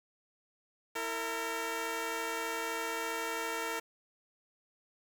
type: tone pair together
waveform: 10% pulse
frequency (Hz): 329.6 / 456.8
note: E4 / A#4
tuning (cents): 0 / -35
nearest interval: tritone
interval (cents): 565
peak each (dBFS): -32 / -27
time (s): 0.95-3.8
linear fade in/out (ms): 10
effects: 9-bit